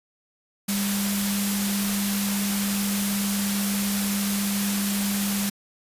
sine tone in noise, 200.5 Hz, G3, 39 cents sharp, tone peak -24 dBFS, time 0.68-5.5 s, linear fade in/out 10 ms, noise white, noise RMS -28 dBFS, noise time 0.68-5.5 s, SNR +1 dB, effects resampled to 32000 Hz

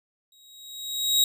sawtooth tone with exponential growth, 3808 Hz, A#7, 36 cents sharp, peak -13 dBFS, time 0.32-1.24 s, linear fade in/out 2 ms, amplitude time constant 200 ms, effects none

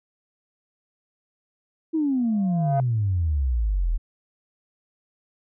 sine exponential sweep, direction down, 329.6 to 37.95 Hz, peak -19 dBFS, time 1.93-3.98 s, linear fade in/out 20 ms
sine tone with exponential growth, 690 Hz, F5, 21 cents flat, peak -18 dBFS, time 2.11-2.8 s, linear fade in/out 1 ms, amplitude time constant 150 ms
effects tanh soft clip ceiling -14 dBFS

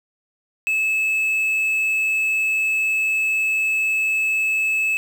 triangle tone with quantisation, 2602 Hz, E7, 23 cents flat, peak -16 dBFS, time 0.67-4.97 s, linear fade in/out 0 ms, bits 7, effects none

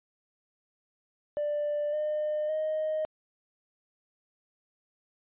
triangle tone with pitch steps, 590 / 605.9 / 622.2 Hz, D5 / D#5 / D#5, +8 / -46 / 0 cents, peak -24 dBFS, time 1.37-3.05 s, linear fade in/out 0 ms, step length 560 ms, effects tanh soft clip ceiling -24 dBFS + resampled to 8000 Hz

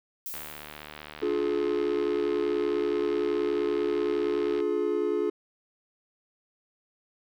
violet noise with exponential decay, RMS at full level -35 dBFS, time 0.26-1.32 s, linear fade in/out 0 ms, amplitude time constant 230 ms
click train, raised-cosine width 0.3 ms, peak -24 dBFS, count 322, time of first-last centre 0.34-4.603 s, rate 75.3 Hz
triangle chord, D diminished, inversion none, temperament just, 293.7 / 352.4 / 422.9 Hz, D4 / F4 / Ab4, 0 / +16 / +31 cents, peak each -31 / -27 / -25 dBFS, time 1.22-5.3 s, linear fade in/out 5 ms
effects none

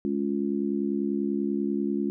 harmonic tone, 70.2 Hz, C#2, 22 cents sharp, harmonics 3 / 4 / 5, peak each -28 / -29 / -30 dBFS, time 0.05-2.1 s, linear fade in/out 0 ms, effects none

